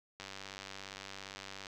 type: click train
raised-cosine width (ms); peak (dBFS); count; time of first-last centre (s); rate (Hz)
0.2; -27; 144; 0.2-1.668; 97.4
effects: none